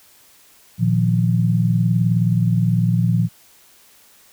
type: chord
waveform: sine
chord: Bb suspended fourth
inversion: none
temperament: just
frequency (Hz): 116.54 / 155.39 / 174.81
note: Bb2 / Eb3 / F3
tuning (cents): 0 / -2 / +2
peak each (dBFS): -17 / -22 / -18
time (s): 0.78-3.29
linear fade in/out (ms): 50
effects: white hiss -51 dBFS RMS until 4.32 s